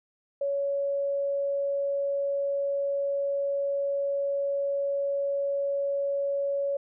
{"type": "tone", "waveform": "sine", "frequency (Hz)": 560, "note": "C#5", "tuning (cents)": 18, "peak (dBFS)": -25, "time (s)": [0.41, 6.77], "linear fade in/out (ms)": 5, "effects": []}